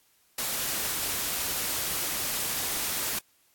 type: noise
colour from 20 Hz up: white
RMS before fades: -30 dBFS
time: 0.38-3.19 s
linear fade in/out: 5 ms
effects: white hiss -65 dBFS RMS until 3.54 s + AAC 64 kbps